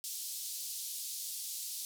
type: band-pass noise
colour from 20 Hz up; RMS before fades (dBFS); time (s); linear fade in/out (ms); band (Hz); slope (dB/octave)
white; -41; 0.04-1.85; 0; 3800 to 14000; 24
effects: none